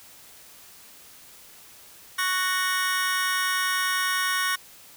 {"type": "chord", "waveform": "sawtooth", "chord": "F# major", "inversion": "second", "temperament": "just", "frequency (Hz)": [1110, 1480, 1850], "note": ["C#6", "F#6", "A#6"], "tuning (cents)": [2, 0, -14], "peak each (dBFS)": -24, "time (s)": [2.18, 4.56], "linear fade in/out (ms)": 10, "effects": ["white hiss -49 dBFS RMS until 4.96 s"]}